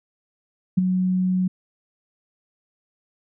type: tone with ADSR envelope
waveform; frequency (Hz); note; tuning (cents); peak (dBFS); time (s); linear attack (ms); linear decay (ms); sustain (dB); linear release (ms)
sine; 184.4; F#3; -6; -11; 0.77-1.48; 12; 14; -7; 8
effects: none